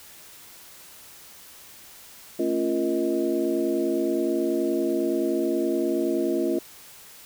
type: tone cluster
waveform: sine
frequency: 224.8 / 276.4 / 346 / 468.3 / 629 Hz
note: A3 / C#4 / F4 / A#4 / D#5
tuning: +37 / -5 / -16 / +8 / +19 cents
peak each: -32 / -28 / -24 / -32 / -31 dBFS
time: 2.39-6.59 s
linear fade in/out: 5 ms
effects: white hiss -47 dBFS RMS until 7.25 s